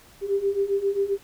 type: beating tone pair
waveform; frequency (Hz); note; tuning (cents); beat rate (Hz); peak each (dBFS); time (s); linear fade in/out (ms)
sine; 392 / 399.5; G4 / G4; 0 / +33; 7.5; -26 / -23; 0.21-1.18; 50
effects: pink hiss -52 dBFS RMS until 1.23 s